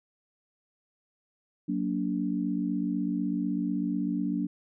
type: chord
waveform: sine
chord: Gb augmented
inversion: none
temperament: equal with one note detuned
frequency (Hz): 185 / 233.1 / 289.1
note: Gb3 / Bb3 / D4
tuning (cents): 0 / 0 / -27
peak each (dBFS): -31 / -32 / -30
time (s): 1.68-4.47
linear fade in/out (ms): 10
effects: none